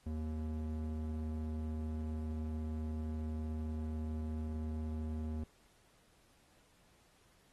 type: tone with band-pass filter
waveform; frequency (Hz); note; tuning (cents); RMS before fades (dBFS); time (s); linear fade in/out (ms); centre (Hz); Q
square; 77.78; D#2; 0; -39; 0.06-5.44; 5; 160; 1.7
effects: pink hiss -69 dBFS RMS until 7.52 s + AAC 32 kbps